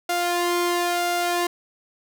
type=tone with flanger; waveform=sawtooth; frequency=350 Hz; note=F4; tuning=4 cents sharp; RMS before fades=-23 dBFS; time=0.09-1.47 s; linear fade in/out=5 ms; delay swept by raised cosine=1.4 to 1.95 ms; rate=0.99 Hz; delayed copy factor=+0.6; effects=none